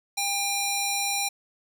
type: tone with band-pass filter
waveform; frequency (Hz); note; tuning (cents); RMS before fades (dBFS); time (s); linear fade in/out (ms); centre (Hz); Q
square; 802; G5; +39; -27; 0.17-1.29; 10; 8000; 0.62
effects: none